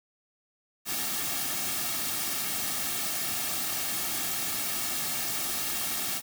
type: noise with comb filter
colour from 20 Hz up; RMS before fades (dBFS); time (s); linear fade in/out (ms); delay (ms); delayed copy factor
white; -31; 0.85-6.22; 50; 2; -0.6
effects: none